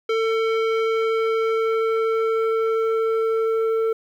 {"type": "tone with low-pass filter sweep", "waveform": "square", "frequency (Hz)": 447.9, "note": "A4", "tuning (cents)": 31, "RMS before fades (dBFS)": -21, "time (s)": [0.09, 3.93], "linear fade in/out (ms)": 5, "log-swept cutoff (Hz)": [2900, 990], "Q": 1.1, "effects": ["9-bit"]}